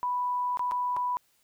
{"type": "tone with dropouts", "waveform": "sine", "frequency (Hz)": 987.8, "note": "B5", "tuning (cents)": 0, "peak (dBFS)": -26, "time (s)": [0.03, 1.17], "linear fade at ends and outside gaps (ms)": 0, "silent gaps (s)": [[0.572, 0.594], [0.712, 0.719], [0.965, 0.969]], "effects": ["white hiss -68 dBFS RMS until 1.43 s"]}